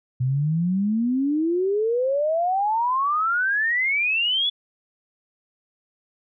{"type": "exponential sweep", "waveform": "sine", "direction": "up", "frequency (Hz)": [123.47, 3467], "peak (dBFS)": -19, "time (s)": [0.2, 4.5], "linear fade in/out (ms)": 10, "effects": []}